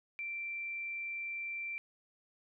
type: tone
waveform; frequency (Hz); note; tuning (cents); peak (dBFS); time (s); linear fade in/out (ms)
sine; 2350; D7; +1; -37; 0.19-1.78; 0
effects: none